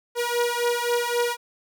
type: beating tone pair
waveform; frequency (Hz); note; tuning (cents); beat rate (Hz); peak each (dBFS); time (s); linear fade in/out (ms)
sawtooth; 477.3 / 481.1; A#4 / B4; +41 / -45; 3.8; -21; 0.15-1.37; 50
effects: none